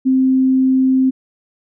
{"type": "tone", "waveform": "sine", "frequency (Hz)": 261.6, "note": "C4", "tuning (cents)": 0, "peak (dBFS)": -10, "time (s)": [0.05, 1.11], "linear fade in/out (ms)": 20, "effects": []}